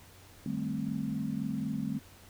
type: chord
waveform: sine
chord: A half-diminished seventh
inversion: second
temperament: equal with one note detuned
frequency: 152.27 / 196 / 220 / 261.6 Hz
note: Eb3 / G3 / A3 / C4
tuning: -37 / 0 / 0 / 0 cents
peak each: -38 / -37 / -35 / -37 dBFS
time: 0.46-1.99 s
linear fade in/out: 2 ms
effects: added 93 Hz sine -57 dBFS peak until 2.29 s + pink hiss -56 dBFS RMS until 2.29 s